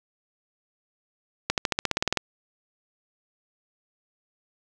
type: accelerating click train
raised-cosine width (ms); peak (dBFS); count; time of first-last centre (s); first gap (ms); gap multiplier
0.2; -5; 12; 1.5-2.173; 78; 0.95
effects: none